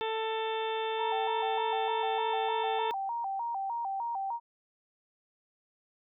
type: harmonic tone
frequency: 443.4 Hz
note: A4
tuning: 13 cents sharp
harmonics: 1 / 2 / 3 / 4 / 5 / 6 / 7 / 8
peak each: -33 / -34 / -44 / -44 / -48 / -44 / -49 / -42 dBFS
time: 0.01-2.91 s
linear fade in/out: 0 ms
type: tone with vibrato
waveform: sine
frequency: 855 Hz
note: A5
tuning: 50 cents flat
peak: -31 dBFS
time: 0.97-4.4 s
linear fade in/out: 50 ms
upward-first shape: square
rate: 3.3 Hz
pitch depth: 160 cents each way
effects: none